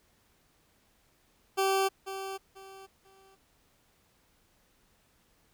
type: tone with echo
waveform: 20% pulse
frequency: 386.8 Hz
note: G4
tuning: 23 cents flat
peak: -20 dBFS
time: 1.57-1.89 s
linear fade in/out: 20 ms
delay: 490 ms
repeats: 3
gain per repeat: -11 dB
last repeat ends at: 3.36 s
effects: pink hiss -68 dBFS RMS until 5.53 s